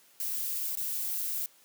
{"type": "noise with dropouts", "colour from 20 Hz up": "violet", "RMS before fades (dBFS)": -33, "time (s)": [0.2, 1.46], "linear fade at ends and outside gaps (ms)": 1, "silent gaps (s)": [0.753, 0.772], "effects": ["white hiss -61 dBFS RMS until 1.64 s", "high-pass 150 Hz 12 dB/octave"]}